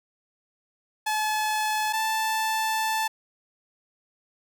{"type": "tone pair in turn", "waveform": "sawtooth", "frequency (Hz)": [859, 879.6], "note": ["A5", "A5"], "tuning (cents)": [-42, -1], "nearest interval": "unison", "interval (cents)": 41, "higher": "second", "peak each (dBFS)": -20, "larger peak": "neither", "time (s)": [[1.06, 1.93], [1.93, 3.08]], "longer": "second", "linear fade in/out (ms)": 10, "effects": []}